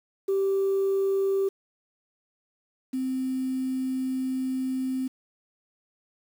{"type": "tone pair in turn", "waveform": "sine", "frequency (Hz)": [390, 260.3], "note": ["G4", "C4"], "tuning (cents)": [-9, -9], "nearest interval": "perfect fifth", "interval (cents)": 700, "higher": "first", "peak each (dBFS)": [-20, -25], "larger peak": "first", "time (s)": [[0.28, 1.49], [2.93, 5.08]], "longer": "second", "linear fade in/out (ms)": 10, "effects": ["tanh soft clip ceiling -19 dBFS", "8-bit"]}